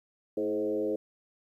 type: tone with frequency modulation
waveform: sine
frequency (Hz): 422.8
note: G#4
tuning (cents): +31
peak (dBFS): -27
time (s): 0.37-0.96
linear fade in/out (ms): 5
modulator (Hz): 99.6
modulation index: 1.3
effects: 11-bit